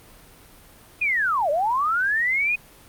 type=linear two-way sweep; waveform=sine; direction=down then up; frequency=2512 to 558 to 2512 Hz; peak=-19 dBFS; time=1.01-2.56 s; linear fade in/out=10 ms; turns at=1.5 s; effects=pink hiss -49 dBFS RMS until 2.88 s + Opus 32 kbps